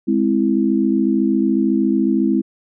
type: chord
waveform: sine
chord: Ab augmented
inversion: none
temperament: equal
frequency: 207.7 / 261.6 / 329.6 Hz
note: Ab3 / C4 / E4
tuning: 0 / 0 / 0 cents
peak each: -18 dBFS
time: 0.07-2.42 s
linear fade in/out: 20 ms
effects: none